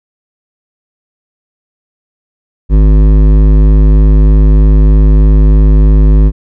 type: tone with hard clipping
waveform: sine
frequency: 51.6 Hz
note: G#1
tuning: 10 cents flat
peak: -4 dBFS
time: 2.69-6.32 s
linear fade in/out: 50 ms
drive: 13 dB
effects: none